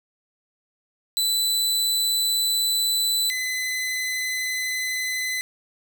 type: tone pair in turn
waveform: sawtooth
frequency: 3992 / 2022 Hz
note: B7 / B6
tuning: +18 / +40 cents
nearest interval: octave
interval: 1178 cents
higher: first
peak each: -17 / -21 dBFS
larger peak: first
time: 1.17-3.3 / 3.3-5.41 s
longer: first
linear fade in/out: 0 ms
effects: none